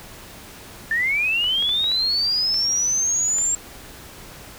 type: linear sweep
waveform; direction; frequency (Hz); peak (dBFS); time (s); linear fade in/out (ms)
sine; up; 1758 to 7459; -18; 0.91-3.55; 2
type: clicks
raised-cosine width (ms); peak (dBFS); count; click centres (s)
0.3; -19; 7; 1.442 / 1.625 / 1.692 / 1.842 / 1.917 / 2.543 / 3.385
effects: pink hiss -41 dBFS RMS until 4.58 s